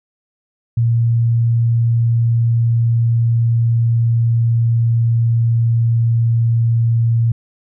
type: tone with pitch glide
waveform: sine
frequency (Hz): 116.54 to 115.67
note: A#2 to A#2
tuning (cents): 0 to -13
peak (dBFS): -11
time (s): 0.77-7.32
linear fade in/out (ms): 5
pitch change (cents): -13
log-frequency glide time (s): 1.66-7
effects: none